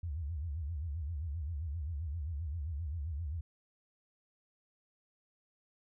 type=tone with vibrato; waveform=sine; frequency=77.7 Hz; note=D#2; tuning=2 cents flat; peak=-35 dBFS; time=0.03-3.41 s; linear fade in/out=5 ms; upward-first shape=sine; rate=7.6 Hz; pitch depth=210 cents each way; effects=none